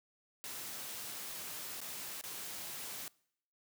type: noise with dropouts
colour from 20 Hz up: white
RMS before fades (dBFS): -44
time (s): 0.44-3.08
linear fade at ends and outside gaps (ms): 0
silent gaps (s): 1.804-1.815 / 2.212-2.238
effects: noise-tail reverb RT60 0.7 s tail -24 dB re dry + high-pass 100 Hz 12 dB/octave